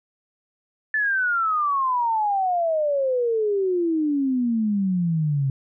sine exponential sweep, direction down, 1760 to 133 Hz, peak -19 dBFS, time 0.94-5.5 s, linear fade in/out 2 ms, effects none

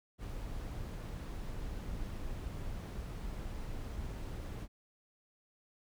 brown noise, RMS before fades -41 dBFS, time 0.18-4.68 s, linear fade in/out 50 ms, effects none

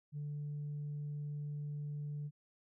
sine tone, 146.83 Hz, D3, in tune, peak -37 dBFS, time 0.12-2.31 s, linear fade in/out 50 ms, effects tanh soft clip ceiling -36 dBFS

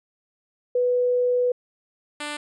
sine / 5% pulse tone pair in turn, 493.9 / 295.5 Hz, B4 / D4, 0 / +11 cents, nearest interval major sixth, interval 889 cents, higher first, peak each -18 dBFS, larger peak neither, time 0.75-1.52 / 2.2-2.37 s, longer first, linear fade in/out 5 ms, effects resampled to 24000 Hz

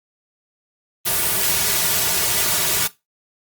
white noise with comb filter, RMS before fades -19 dBFS, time 1.05-2.88 s, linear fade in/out 20 ms, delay 3.8 ms, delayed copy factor -1, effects noise-tail reverb RT60 0.2 s tail -17 dB re dry + Opus 32 kbps

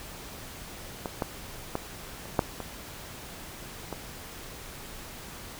clicks, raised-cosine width 1 ms, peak -17 / -13 / -14 / -28 / -7 / -20 / -19 dBFS, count 7, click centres 1.058 / 1.222 / 1.754 / 2.256 / 2.392 / 2.603 / 3.927 s, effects pink hiss -43 dBFS RMS until 5.59 s

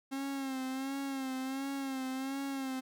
45% pulse tone with vibrato, 268 Hz, C4, 42 cents sharp, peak -35 dBFS, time 0.11-2.81 s, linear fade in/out 20 ms, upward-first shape sine, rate 1.4 Hz, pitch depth 51 cents each way, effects none

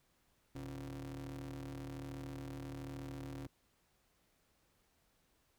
35% pulse ring-modulated tone, 74.2 Hz, D2, 18 cents sharp, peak -39 dBFS, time 0.55-3.47 s, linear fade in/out 5 ms, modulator 202 Hz, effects pink hiss -75 dBFS RMS until 5.58 s

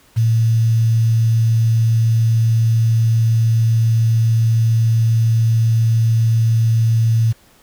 sine tone with quantisation, 113.4 Hz, A#2, 47 cents flat, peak -11 dBFS, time 0.16-7.33 s, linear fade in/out 20 ms, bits 6, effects pink hiss -51 dBFS RMS until 7.62 s

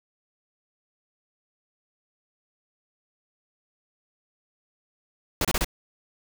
pink noise bursts, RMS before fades -24 dBFS, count 4, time 5.41-5.646 s, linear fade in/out 2 ms, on 38 ms, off 28 ms, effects none

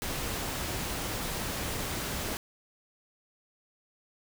pink noise, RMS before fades -34 dBFS, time 0.02-2.37 s, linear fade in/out 0 ms, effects none

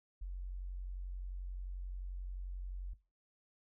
sine tone, 45.69 Hz, F#1, 21 cents flat, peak -39 dBFS, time 0.21-2.94 s, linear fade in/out 10 ms, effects noise-tail reverb RT60 0.3 s tail -19 dB re dry

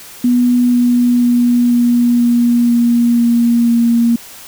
sine tone with pitch steps, 244.9 / 243.3 / 241.8 / 240.3 / 238.8 / 237.2 / 235.7 / 234.2 Hz, B3 / B3 / B3 / B3 / A#3 / A#3 / A#3 / A#3, -14 / -26 / -36 / -47 / +42 / +30 / +19 / +8 cents, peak -8 dBFS, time 0.24-4.16 s, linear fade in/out 5 ms, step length 490 ms, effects white hiss -35 dBFS RMS until 4.47 s

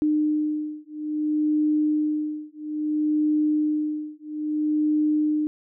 sine beating tone pair, 303.1 / 303.7 Hz, D#4 / D#4, -45 / -42 cents, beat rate 0.6 Hz, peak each -24 dBFS, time 0.02-5.47 s, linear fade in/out 0 ms, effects none

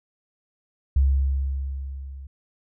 sine tone with level ramp, 67.9 Hz, C#2, 35 cents flat, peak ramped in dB -14 to -36 dBFS, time 0.96-2.27 s, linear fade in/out 5 ms, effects none

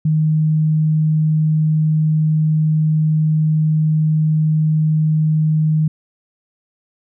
sine tone, 155.56 Hz, D#3, in tune, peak -12 dBFS, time 0.05-5.88 s, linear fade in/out 5 ms, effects none

